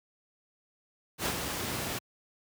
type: noise with ADSR envelope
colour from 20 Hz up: pink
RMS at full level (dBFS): -29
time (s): 1.18-1.99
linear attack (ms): 77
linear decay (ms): 81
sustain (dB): -5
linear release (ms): 10
effects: high-pass 80 Hz 12 dB/octave